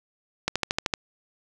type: click train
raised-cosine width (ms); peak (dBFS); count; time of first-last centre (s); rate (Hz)
0.2; -6; 7; 0.48-0.938; 13.1
effects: none